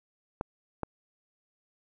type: clicks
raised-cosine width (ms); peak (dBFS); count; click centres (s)
1; -17; 2; 0.411 / 0.833
effects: none